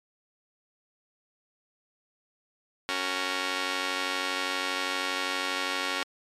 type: chord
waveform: 5% pulse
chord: F# major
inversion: second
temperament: just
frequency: 277.5 / 370 / 462.5 Hz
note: C#4 / F#4 / A#4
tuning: +2 / 0 / -14 cents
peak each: -21 / -23 / -23 dBFS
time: 2.89-6.03 s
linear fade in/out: 0 ms
effects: low-pass 8000 Hz 12 dB/octave + MP3 96 kbps